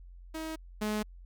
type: tone pair in turn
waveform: sawtooth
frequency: 318.3 / 212.4 Hz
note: D#4 / G#3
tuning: +39 / +39 cents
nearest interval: perfect fifth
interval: 700 cents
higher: first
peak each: -32 / -26 dBFS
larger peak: second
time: 0.34-0.56 / 0.81-1.03 s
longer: neither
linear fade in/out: 10 ms
effects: added 44 Hz sine -47 dBFS peak until 1.25 s